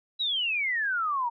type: exponential sweep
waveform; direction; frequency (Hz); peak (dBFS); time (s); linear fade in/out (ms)
sine; down; 3965 to 920; -25; 0.19-1.3; 20
effects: none